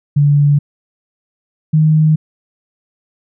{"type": "tone pair in turn", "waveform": "sine", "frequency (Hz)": [144.6, 155.53], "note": ["D3", "D#3"], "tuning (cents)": [-27, 0], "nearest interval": "minor second", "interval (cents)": 127, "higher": "second", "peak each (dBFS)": -7, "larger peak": "neither", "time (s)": [[0.16, 0.59], [1.73, 2.16]], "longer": "neither", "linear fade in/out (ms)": 10, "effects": []}